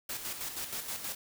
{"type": "noise with tremolo", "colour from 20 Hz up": "white", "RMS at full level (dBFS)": -37, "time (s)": [0.09, 1.15], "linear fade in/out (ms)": 5, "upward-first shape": "square", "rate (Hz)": 6.3, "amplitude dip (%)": 50, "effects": []}